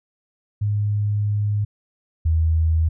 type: tone pair in turn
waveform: sine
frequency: 103.83 / 80.52 Hz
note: G#2 / E2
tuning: 0 / -40 cents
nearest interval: major third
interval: 440 cents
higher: first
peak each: -18 / -15 dBFS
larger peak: second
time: 0.61-1.65 / 2.25-2.89 s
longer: first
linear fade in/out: 10 ms
effects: none